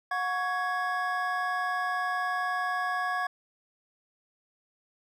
triangle tone cluster, 727 / 1116 / 1666 Hz, F#5 / C#6 / G#6, -31 / +11 / +5 cents, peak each -30 dBFS, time 0.11-3.27 s, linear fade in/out 5 ms, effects none

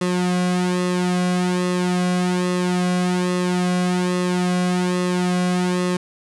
sawtooth tone with flanger, 180 Hz, F#3, 47 cents flat, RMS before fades -20 dBFS, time 0.01-5.97 s, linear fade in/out 5 ms, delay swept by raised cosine 1.3 to 2.3 ms, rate 1.2 Hz, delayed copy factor -0.7, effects resampled to 24000 Hz + 9-bit

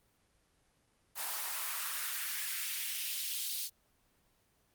white noise with high-pass filter sweep, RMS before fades -37 dBFS, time 1.15-3.7 s, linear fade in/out 50 ms, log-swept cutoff 760 to 4100 Hz, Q 1.7, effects pink hiss -72 dBFS RMS until 4.74 s + Opus 24 kbps

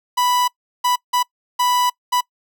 45% pulse tone bursts at uneven times, 987.8 Hz, B5, in tune, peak -15 dBFS, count 5, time 0.17-0.48 / 0.84-0.96 / 1.13-1.23 / 1.59-1.9 / 2.12-2.21 s, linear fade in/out 10 ms, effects noise-tail reverb RT60 0.1 s tail -24 dB re dry

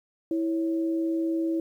sine tone pair together, 328.2 / 552 Hz, E4 / C#5, -8 / -7 cents, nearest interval major sixth, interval 901 cents, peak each -24 / -36 dBFS, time 0.31-1.6 s, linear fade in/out 2 ms, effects 10-bit

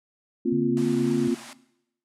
sine chord, Bb suspended second, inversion none, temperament equal, 233.1 / 261.6 / 349.2 Hz, Bb3 / C4 / F4, 0 / 0 / 0 cents, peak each -25 dBFS, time 0.45-1.35 s, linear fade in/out 10 ms
sine tone with vibrato, 142.4 Hz, C#3, 47 cents sharp, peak -29 dBFS, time 0.52-1.28 s, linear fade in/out 5 ms, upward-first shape triangle, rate 3.6 Hz, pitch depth 63 cents each way
pink band-pass noise, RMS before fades -44 dBFS, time 0.77-1.53 s, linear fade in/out 0 ms, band 610 to 11000 Hz, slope 48 dB/octave
effects noise-tail reverb RT60 0.8 s tail -18 dB re dry

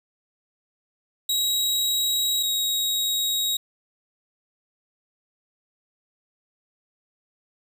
sawtooth tone pair in turn, 3833 / 3798 Hz, A#7 / A#7, +47 / +32 cents, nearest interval unison, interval 15 cents, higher first, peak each -18 / -19 dBFS, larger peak first, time 1.29-2.43 / 2.43-3.57 s, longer neither, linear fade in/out 5 ms, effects none

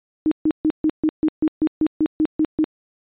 sine tone bursts, 311.1 Hz, D#4, in tune, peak -14 dBFS, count 13, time 0.26-2.642 s, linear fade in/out 0 ms, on 54 ms, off 140 ms, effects resampled to 8000 Hz

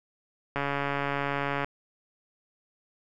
click train, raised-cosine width 0.5 ms, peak -14 dBFS, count 154, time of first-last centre 0.56-1.645 s, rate 141 Hz, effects none

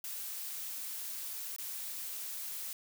blue noise with dropouts, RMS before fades -41 dBFS, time 0.04-2.73 s, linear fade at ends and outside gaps 1 ms, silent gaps 1.563-1.584 s, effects none

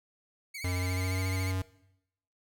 sawtooth tone with vibrato, 2158 Hz, C#7, 47 cents flat, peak -35 dBFS, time 0.54-1.52 s, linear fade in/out 10 ms, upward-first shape sine, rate 14 Hz, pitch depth 88 cents each way
square tone with pitch glide, 90.7 to 93.68 Hz, F#2 to F#2, -34 to +22 cents, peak -30 dBFS, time 0.64-1.62 s, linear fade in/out 5 ms, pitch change +56 cents, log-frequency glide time 0.74-1.23 s
effects noise-tail reverb RT60 0.8 s tail -19 dB re dry

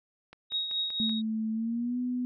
click train, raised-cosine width 0.3 ms, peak -31 dBFS, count 5, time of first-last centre 0.33-1.095 s, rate 5.23 Hz
sine tone with tremolo, 3774 Hz, A#7, 21 cents sharp, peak -26 dBFS, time 0.5-1.22 s, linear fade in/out 50 ms, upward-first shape triangle, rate 4.2 Hz, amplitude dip 60%
sine tone with pitch glide, 220 to 248.4 Hz, A3 to B3, 0 to +10 cents, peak -28 dBFS, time 1-2.25 s, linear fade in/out 0 ms, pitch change +210 cents, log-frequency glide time 1.52-1.98 s
effects none

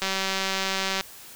click train, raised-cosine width 0.2 ms, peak -9 dBFS, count 191, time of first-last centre 0.02-1.01 s, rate 192 Hz, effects white hiss -45 dBFS RMS until 1.35 s

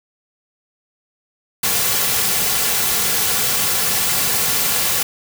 white noise with comb filter, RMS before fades -18 dBFS, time 1.63-5.03 s, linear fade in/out 5 ms, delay 3.2 ms, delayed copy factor -0.55, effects none

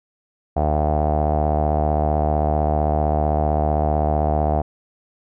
sawtooth tone with low-pass filter, 75.6 Hz, D#2, 49 cents flat, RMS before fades -19 dBFS, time 0.56-4.62 s, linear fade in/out 10 ms, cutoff 720 Hz, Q 7.6, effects none

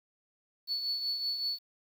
sine tone with tremolo, 4435 Hz, C#8, in tune, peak -27 dBFS, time 0.67-1.59 s, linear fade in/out 50 ms, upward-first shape triangle, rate 5.3 Hz, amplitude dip 60%, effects tanh soft clip ceiling -26 dBFS + 9-bit

